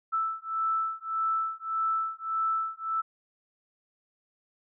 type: beating tone pair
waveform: sine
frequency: 1318.5 / 1320.2 Hz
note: E6 / E6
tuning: 0 / +2 cents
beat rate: 1.7 Hz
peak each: -30 dBFS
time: 0.12-3.02 s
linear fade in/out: 20 ms
effects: none